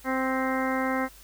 harmonic tone with a mistuned harmonic, 261.6 Hz, C4, in tune, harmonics 1 / 2 / 3 / 4 / 5 / 6 / 7 / 8, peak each -28 / -31 / -33 / -34 / -35 / -36 / -36 / -37 dBFS, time 0.04-1.09 s, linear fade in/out 50 ms, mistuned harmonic 7, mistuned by +34 cents, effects added 50 Hz sine -52 dBFS peak until 1.23 s + white hiss -52 dBFS RMS until 1.23 s

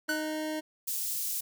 25% pulse tone, 310 Hz, D#4, 6 cents flat, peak -28 dBFS, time 0.08-0.61 s, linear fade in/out 20 ms
45% pulse tone with exponential decay, 1494 Hz, F#6, 16 cents sharp, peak -27 dBFS, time 0.09-0.47 s, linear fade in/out 1 ms, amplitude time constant 81 ms
white high-pass noise, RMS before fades -33 dBFS, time 0.87-1.41 s, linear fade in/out 10 ms, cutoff 6100 Hz, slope 12 dB/octave
effects none

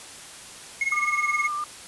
triangle tone with tremolo, 2166 Hz, C#7, 41 cents flat, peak -18 dBFS, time 0.81-1.48 s, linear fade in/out 2 ms, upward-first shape sine, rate 19 Hz, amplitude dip 85%
sine tone with vibrato, 1193 Hz, D6, 27 cents sharp, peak -26 dBFS, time 0.92-1.64 s, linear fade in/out 2 ms, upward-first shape square, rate 7.5 Hz, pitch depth 17 cents each way
effects white hiss -42 dBFS RMS until 1.87 s + resampled to 24000 Hz

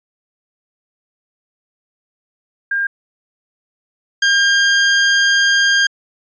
sine / sawtooth tone pair in turn, 1606 / 1606 Hz, G6 / G6, +41 / +41 cents, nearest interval unison, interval 0 cents, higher neither, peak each -15 / -7 dBFS, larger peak second, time 2.71-2.87 / 4.22-5.87 s, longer second, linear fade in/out 5 ms, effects resampled to 16000 Hz

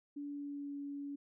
sine tone with pitch glide, 287.6 to 283.6 Hz, D4 to C#4, -36 to +40 cents, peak -40 dBFS, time 0.16-1.16 s, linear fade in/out 10 ms, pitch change -24 cents, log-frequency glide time 0.26-0.78 s, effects none

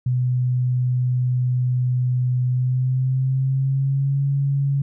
sine tone with pitch glide, 125.5 to 139.25 Hz, B2 to C#3, +28 to +8 cents, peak -17 dBFS, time 0.06-4.82 s, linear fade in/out 5 ms, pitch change +180 cents, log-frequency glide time 2.47-4.23 s, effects none

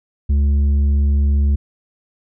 sine tone with tanh clipping, 71.2 Hz, C#2, 47 cents sharp, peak -13 dBFS, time 0.29-1.56 s, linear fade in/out 10 ms, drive 6 dB, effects none

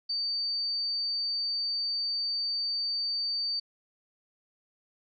sine tone, 4600 Hz, D8, 37 cents flat, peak -28 dBFS, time 0.09-3.6 s, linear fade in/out 10 ms, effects none

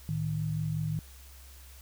sine tone pair together, 110 / 155.56 Hz, A2 / D#3, 0 / 0 cents, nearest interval tritone, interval 600 cents, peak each -34 / -30 dBFS, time 0.09-0.99 s, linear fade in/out 0 ms, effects added 66 Hz sine -49 dBFS peak until 1.81 s + white hiss -55 dBFS RMS until 1.81 s

